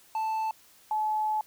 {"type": "tone pair in turn", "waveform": ["triangle", "sine"], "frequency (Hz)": [880, 859.4], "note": ["A5", "A5"], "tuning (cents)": [0, -41], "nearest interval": "unison", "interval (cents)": 41, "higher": "first", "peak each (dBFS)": -25, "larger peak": "neither", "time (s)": [[0.15, 0.51], [0.91, 1.41]], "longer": "second", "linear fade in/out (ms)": 2, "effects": ["white hiss -58 dBFS RMS until 1.46 s"]}